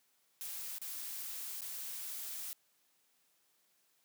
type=noise with dropouts; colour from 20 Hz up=blue; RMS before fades=-43 dBFS; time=0.41-2.53 s; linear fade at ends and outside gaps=0 ms; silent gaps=0.783-0.816 / 1.608-1.618 s; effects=white hiss -74 dBFS RMS until 4.04 s + high-pass 150 Hz 12 dB/octave